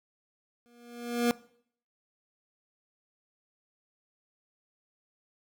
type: tone with exponential growth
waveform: 25% pulse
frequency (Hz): 238.7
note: A#3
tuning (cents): +41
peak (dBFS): -18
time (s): 0.66-1.31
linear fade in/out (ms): 0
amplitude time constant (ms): 140
effects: noise-tail reverb RT60 0.6 s tail -21 dB re dry